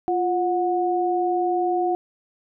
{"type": "tone pair together", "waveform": "sine", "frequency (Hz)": [349.2, 730.2], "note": ["F4", "F#5"], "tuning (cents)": [0, -23], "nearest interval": "octave + minor second", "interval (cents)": 1277, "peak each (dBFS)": -22, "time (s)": [0.08, 1.95], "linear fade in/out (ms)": 0, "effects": []}